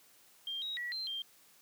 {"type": "tone with pitch steps", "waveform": "sine", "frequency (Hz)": [3190, 3809, 1934, 4131, 3178], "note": ["G7", "A#7", "B6", "C8", "G7"], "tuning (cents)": [30, 37, -37, -23, 23], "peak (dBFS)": -36, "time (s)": [0.47, 1.22], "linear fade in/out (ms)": 2, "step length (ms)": 150, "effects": ["white hiss -63 dBFS RMS until 1.61 s", "high-pass 100 Hz 12 dB/octave"]}